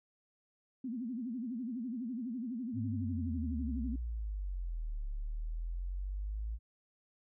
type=tone with vibrato; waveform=sine; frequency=241.1 Hz; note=B3; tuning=41 cents flat; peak=-36 dBFS; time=0.84-3.96 s; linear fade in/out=5 ms; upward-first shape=sine; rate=12 Hz; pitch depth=170 cents each way
type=exponential two-way sweep; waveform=sine; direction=down then up; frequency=111.2 to 35.2 to 56 Hz; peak=-35 dBFS; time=2.73-6.59 s; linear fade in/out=50 ms; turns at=5.07 s
effects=none